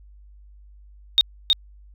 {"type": "tone with echo", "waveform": "sine", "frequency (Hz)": 3704, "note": "A#7", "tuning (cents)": -12, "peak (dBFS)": -11, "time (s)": [1.18, 1.21], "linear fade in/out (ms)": 0, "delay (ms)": 320, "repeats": 1, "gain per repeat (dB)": -2, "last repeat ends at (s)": 1.53, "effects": ["added 50 Hz sine -45 dBFS peak until 1.94 s"]}